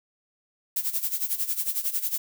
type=noise with tremolo; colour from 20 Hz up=violet; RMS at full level=-25 dBFS; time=0.76-2.18 s; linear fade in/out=5 ms; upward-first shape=sine; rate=11 Hz; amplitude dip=80%; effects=none